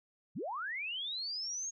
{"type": "linear sweep", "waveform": "sine", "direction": "up", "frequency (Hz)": [102.1, 6640], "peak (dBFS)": -36, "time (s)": [0.35, 1.71], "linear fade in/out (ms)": 20, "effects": []}